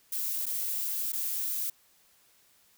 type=noise with dropouts; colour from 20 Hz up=violet; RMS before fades=-32 dBFS; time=0.12-1.7 s; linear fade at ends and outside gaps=5 ms; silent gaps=0.458-0.464 / 1.122-1.131 s; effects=white hiss -64 dBFS RMS until 2.77 s